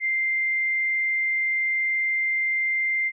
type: tone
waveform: sine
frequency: 2093 Hz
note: C7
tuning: in tune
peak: -21 dBFS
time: 0-3.12 s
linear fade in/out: 50 ms
effects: none